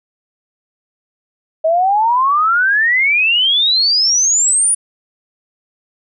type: exponential sweep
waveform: sine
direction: up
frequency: 627 to 9840 Hz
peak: -10 dBFS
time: 1.64-4.75 s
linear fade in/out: 10 ms
effects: none